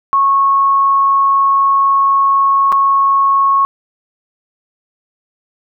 sine tone with dropouts, 1099 Hz, C#6, 15 cents flat, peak -8 dBFS, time 0.13-3.65 s, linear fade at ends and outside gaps 0 ms, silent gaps 2.72-2.725 s, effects none

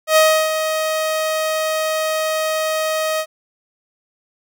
sawtooth tone with ADSR envelope, 629 Hz, D#5, 19 cents sharp, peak -5 dBFS, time 0.07-3.26 s, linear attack 95 ms, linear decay 320 ms, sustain -9 dB, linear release 63 ms, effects none

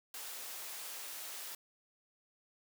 white high-pass noise, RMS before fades -45 dBFS, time 0.14-1.55 s, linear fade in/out 2 ms, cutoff 440 Hz, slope 12 dB/octave, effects none

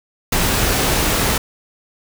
pink noise, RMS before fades -17 dBFS, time 0.32-1.38 s, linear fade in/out 5 ms, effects none

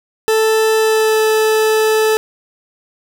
40% pulse tone with pitch glide, 440 to 436 Hz, A4 to A4, 0 to -16 cents, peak -10 dBFS, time 0.28-2.17 s, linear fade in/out 0 ms, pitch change -16 cents, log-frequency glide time 0.77-1.21 s, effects none

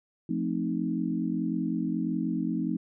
sine chord, F dominant seventh, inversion none, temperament equal, 174.61 / 220 / 261.6 / 311.1 Hz, F3 / A3 / C4 / Eb4, 0 / 0 / 0 / 0 cents, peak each -32 dBFS, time 0.29-2.77 s, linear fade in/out 5 ms, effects none

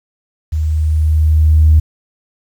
sine tone with level ramp, 77.78 Hz, D#2, in tune, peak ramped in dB -13 to -3 dBFS, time 0.52-1.8 s, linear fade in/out 10 ms, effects tanh soft clip ceiling 0 dBFS + 7-bit

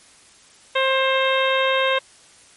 harmonic tone, 530 Hz, C5, 22 cents sharp, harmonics 1 / 2 / 3 / 4 / 5 / 6 / 7, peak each -20 / -23 / -25 / -26 / -27 / -28 / -28 dBFS, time 0.75-1.99 s, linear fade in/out 10 ms, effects white hiss -50 dBFS RMS until 2.56 s + MP3 48 kbps

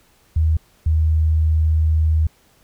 sine tone pair in turn, 79.2 / 78.79 Hz, D#2 / D#2, +31 / +22 cents, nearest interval unison, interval 9 cents, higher first, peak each -13 / -13 dBFS, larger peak neither, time 0.36-0.57 / 0.86-2.27 s, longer second, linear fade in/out 5 ms, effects pink hiss -56 dBFS RMS until 2.63 s

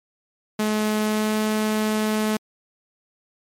sawtooth tone with pitch glide, 213.8 to 215.2 Hz, A3 to A3, -49 to -38 cents, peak -16 dBFS, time 0.59-2.37 s, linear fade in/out 5 ms, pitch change +11 cents, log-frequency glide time 1.04-1.36 s, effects MP3 64 kbps

